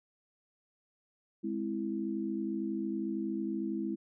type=chord; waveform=sine; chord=Ab augmented; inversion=none; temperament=equal with one note detuned; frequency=207.7 / 260.6 / 329.6 Hz; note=Ab3 / C4 / E4; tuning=0 / -7 / 0 cents; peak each=-36 / -39 / -35 dBFS; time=1.43-3.96 s; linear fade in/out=20 ms; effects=none